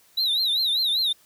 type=tone with vibrato; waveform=triangle; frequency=3860 Hz; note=B7; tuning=40 cents flat; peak=-19 dBFS; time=0.17-1.13 s; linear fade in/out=10 ms; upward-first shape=triangle; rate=5.1 Hz; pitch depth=170 cents each way; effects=white hiss -58 dBFS RMS until 1.25 s